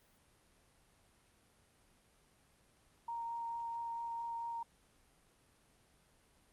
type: tone with vibrato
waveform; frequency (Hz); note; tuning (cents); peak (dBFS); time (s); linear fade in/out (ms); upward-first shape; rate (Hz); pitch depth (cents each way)
sine; 930; A#5; -4; -38; 3.08-4.63; 5; triangle; 4.5; 9
effects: pink hiss -69 dBFS RMS until 6.52 s + Opus 32 kbps